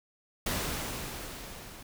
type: noise with level ramp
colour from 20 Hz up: pink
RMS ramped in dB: -31 to -48 dBFS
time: 0.46-1.83 s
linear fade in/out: 5 ms
effects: none

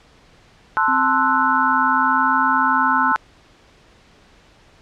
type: chord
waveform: sine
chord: F# half-diminished seventh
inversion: first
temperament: equal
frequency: 880 / 1046.5 / 1318.5 / 1480 Hz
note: A5 / C6 / E6 / F#6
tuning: 0 / 0 / 0 / 0 cents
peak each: -20 dBFS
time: 0.77-3.16 s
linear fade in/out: 0 ms
type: tone with vibrato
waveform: triangle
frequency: 260.9 Hz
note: C4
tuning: 5 cents flat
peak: -23 dBFS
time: 0.88-3.12 s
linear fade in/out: 2 ms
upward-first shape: triangle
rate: 0.8 Hz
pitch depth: 12 cents each way
effects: pink hiss -51 dBFS RMS until 4.81 s + low-pass 5000 Hz 12 dB/octave

